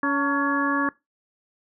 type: harmonic tone with a mistuned harmonic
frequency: 281 Hz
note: C#4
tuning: 24 cents sharp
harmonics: 1 / 2 / 3 / 4 / 5 / 6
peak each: -24 / -33 / -33 / -25 / -33 / -26 dBFS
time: 0.03-0.89 s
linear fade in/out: 2 ms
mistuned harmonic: 3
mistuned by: +110 cents
effects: noise-tail reverb RT60 0.2 s tail -21 dB re dry